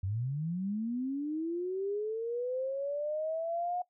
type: linear sweep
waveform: sine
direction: up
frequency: 90 to 724 Hz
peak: -31 dBFS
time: 0.03-3.82 s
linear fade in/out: 5 ms
effects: noise-tail reverb RT60 0.1 s tail -18 dB re dry